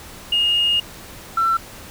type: tone pair in turn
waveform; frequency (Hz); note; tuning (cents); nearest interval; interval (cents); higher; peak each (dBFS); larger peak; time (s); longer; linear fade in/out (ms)
sine; 2848 / 1344.1; F7 / E6; +33 / +33; octave + minor second; 1300; first; -14; neither; 0.32-0.8 / 1.37-1.57; first; 5
effects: tanh soft clip ceiling -10 dBFS + pink hiss -39 dBFS RMS until 1.9 s